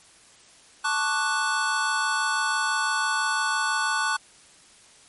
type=chord; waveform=square; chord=D major seventh; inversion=second; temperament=equal; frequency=880 / 1108.7 / 1174.7 / 1480 Hz; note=A5 / C#6 / D6 / F#6; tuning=0 / 0 / 0 / 0 cents; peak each=-30 / -30 / -32 / -26 dBFS; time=0.84-4.17 s; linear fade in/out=10 ms; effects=white hiss -53 dBFS RMS until 5.08 s + MP3 48 kbps